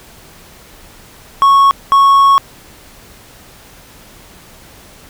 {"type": "tone bursts at uneven times", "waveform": "triangle", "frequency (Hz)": 1104, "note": "C#6", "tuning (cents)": -7, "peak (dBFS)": -3, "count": 2, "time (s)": [[1.42, 1.71], [1.92, 2.38]], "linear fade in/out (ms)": 0, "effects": ["pink hiss -40 dBFS RMS until 5.09 s"]}